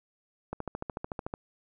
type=click train; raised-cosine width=1 ms; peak=-20 dBFS; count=12; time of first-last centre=0.53-1.339 s; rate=13.6 Hz; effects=none